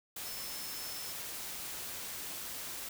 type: tone in noise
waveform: sine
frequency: 5270 Hz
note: E8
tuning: 1 cent flat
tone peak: -46 dBFS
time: 0.25-1.12 s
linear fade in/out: 5 ms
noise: white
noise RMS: -42 dBFS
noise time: 0.16-2.89 s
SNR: -7 dB
effects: none